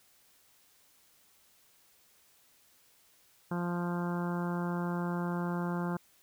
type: harmonic tone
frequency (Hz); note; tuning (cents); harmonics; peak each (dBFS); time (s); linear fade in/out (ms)
174.61; F3; 0; 1 / 2 / 3 / 4 / 5 / 6 / 7 / 8 / 9; -32 / -39 / -44 / -45 / -43 / -44 / -48 / -46 / -50; 3.51-5.97; 5
effects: white hiss -65 dBFS RMS until 6.22 s